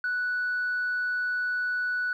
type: tone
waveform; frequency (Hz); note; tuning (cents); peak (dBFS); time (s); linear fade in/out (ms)
sine; 1480; F#6; 0; -24; 0.04-2.13; 2
effects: tanh soft clip ceiling -23 dBFS + 11-bit